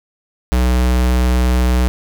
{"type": "tone", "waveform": "square", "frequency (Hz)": 62.1, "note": "B1", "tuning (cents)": 10, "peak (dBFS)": -12, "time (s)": [0.52, 1.88], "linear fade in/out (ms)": 0, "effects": []}